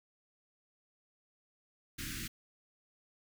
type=band-stop noise; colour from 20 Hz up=pink; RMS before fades=-41 dBFS; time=1.98-2.28 s; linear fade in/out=10 ms; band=330 to 1400 Hz; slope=48 dB/octave; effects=none